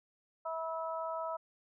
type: harmonic tone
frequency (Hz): 324.8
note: E4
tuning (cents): -26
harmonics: 2 / 3 / 4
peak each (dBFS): -38 / -40 / -41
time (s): 0.45-1.37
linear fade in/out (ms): 10
effects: none